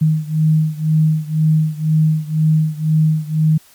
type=beating tone pair; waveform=sine; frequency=155.56 / 157.56 Hz; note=D#3 / D#3; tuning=0 / +22 cents; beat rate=2 Hz; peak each=-14 / -16 dBFS; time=0.01-3.58 s; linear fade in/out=10 ms; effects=white hiss -48 dBFS RMS until 3.74 s + MP3 96 kbps